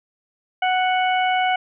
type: harmonic tone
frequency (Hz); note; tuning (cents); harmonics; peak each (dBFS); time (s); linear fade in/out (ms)
740; F#5; 0; 1 / 2 / 3 / 4; -18 / -26 / -26 / -29; 0.62-1.56; 5
effects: none